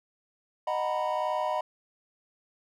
triangle chord, B major seventh, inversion first, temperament just, 617.4 / 740.8 / 926 / 987.8 Hz, D#5 / F#5 / A#5 / B5, -14 / +2 / -12 / 0 cents, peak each -29 / -31 / -33 / -30 dBFS, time 0.67-1.61 s, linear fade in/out 5 ms, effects none

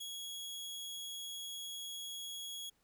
sawtooth tone, 3331 Hz, G#7, 4 cents sharp, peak -39 dBFS, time 0-2.7 s, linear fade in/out 10 ms, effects pink hiss -75 dBFS RMS until 2.83 s

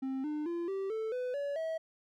triangle tone with pitch steps, 265.3 / 301.2 / 342.1 / 388.4 / 441.1 / 500.8 / 568.7 / 645.7 Hz, C4 / D4 / F4 / G4 / A4 / B4 / C#5 / E5, +24 / +44 / -36 / -16 / +4 / +24 / +44 / -36 cents, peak -31 dBFS, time 0.02-1.78 s, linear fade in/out 10 ms, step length 220 ms, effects none

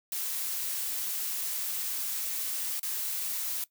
blue noise with dropouts, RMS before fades -33 dBFS, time 0.12-3.64 s, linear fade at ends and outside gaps 1 ms, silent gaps 2.796-2.83 s, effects noise-tail reverb RT60 0.1 s tail -18 dB re dry

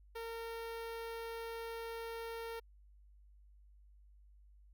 sawtooth tone with notch filter, 458.3 Hz, A#4, 29 cents flat, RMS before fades -44 dBFS, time 0.15-2.6 s, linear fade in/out 10 ms, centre 7400 Hz, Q 0.97, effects added 50 Hz sine -59 dBFS peak until 4.73 s

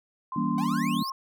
sine tone with pitch glide, 1041 to 1070.9 Hz, C6 to C6, -9 to +40 cents, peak -31 dBFS, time 0.32-1.12 s, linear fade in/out 2 ms, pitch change +49 cents, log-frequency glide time 0.61-0.85 s
sine chord, E diminished seventh, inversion none, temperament just, 164.81 / 197.78 / 237.3 / 284.8 Hz, E3 / G3 / Bb3 / Db4, 0 / +16 / +31 / +47 cents, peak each -32 / -30 / -28 / -31 dBFS, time 0.36-1.03 s, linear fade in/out 5 ms
45% pulse exponential sweep, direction up, 735 to 5570 Hz, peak -34 dBFS, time 0.58-1.1 s, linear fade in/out 2 ms
effects none

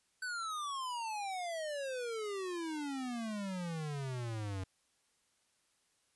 square exponential sweep, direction down, 1531 to 92.5 Hz, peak -38 dBFS, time 0.22-4.64 s, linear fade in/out 5 ms, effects white hiss -75 dBFS RMS until 6.15 s + resampled to 24000 Hz

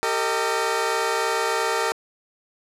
15% pulse chord, Eb major, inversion first, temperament equal with one note detuned, 392 / 455 / 622.3 Hz, G4 / Bb4 / Eb5, 0 / -42 / 0 cents, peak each -21 / -17 / -22 dBFS, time 0.03-1.92 s, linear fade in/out 0 ms, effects low-pass 11000 Hz 12 dB/octave

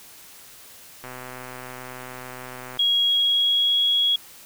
click train, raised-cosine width 0.5 ms, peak -22 dBFS, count 221, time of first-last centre 1.04-2.772 s, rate 127 Hz
sine tone with pitch glide, 3300 to 3327 Hz, G#7 to G#7, -12 to +2 cents, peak -17 dBFS, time 2.79-4.16 s, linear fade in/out 5 ms, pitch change +14 cents, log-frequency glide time 3.05-3.83 s
effects white hiss -46 dBFS RMS until 4.45 s

